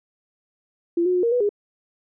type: tone with pitch steps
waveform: sine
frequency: 341.8 / 363.2 / 360 / 466.7 / 491.2 / 410.8 Hz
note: F4 / F#4 / F#4 / A#4 / B4 / G#4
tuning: -37 / -32 / -47 / +2 / -9 / -19 cents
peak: -17 dBFS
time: 0.97-1.492 s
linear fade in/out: 5 ms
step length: 87 ms
effects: none